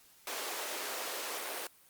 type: high-pass noise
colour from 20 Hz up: pink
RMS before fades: -39 dBFS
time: 0.27-1.67 s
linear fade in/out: 2 ms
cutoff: 400 Hz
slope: 24 dB/octave
effects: white hiss -62 dBFS RMS until 1.89 s + Opus 48 kbps